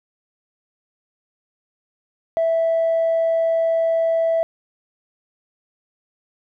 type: tone with tanh clipping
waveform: triangle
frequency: 658 Hz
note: E5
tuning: 3 cents flat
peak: -16 dBFS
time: 2.37-4.43 s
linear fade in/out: 0 ms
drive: 5 dB
effects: none